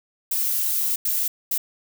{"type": "noise bursts at uneven times", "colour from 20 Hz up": "violet", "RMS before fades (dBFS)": -23, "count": 3, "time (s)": [[0.31, 0.96], [1.05, 1.28], [1.51, 1.58]], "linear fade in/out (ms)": 5, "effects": []}